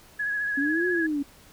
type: tone with vibrato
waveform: sine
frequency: 1674 Hz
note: G#6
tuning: 13 cents sharp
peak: -25 dBFS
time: 0.19-1.07 s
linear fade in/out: 10 ms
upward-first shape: triangle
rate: 14 Hz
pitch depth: 36 cents each way
type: exponential two-way sweep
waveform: sine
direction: up then down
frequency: 271.4 to 366.5 to 277 Hz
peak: -24 dBFS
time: 0.57-1.23 s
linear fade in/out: 10 ms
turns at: 0.88 s
effects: pink hiss -53 dBFS RMS until 1.52 s